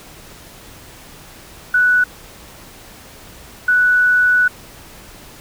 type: tone bursts at uneven times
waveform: sine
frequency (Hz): 1480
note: F#6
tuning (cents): 0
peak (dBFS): -10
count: 2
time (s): 1.74-2.04 / 3.68-4.48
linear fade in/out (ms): 5
effects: pink hiss -40 dBFS RMS until 5.4 s